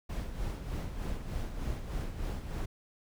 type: noise with tremolo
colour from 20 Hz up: brown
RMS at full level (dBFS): -34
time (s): 0.09-2.66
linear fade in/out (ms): 10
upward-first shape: sine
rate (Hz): 3.3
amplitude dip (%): 55
effects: none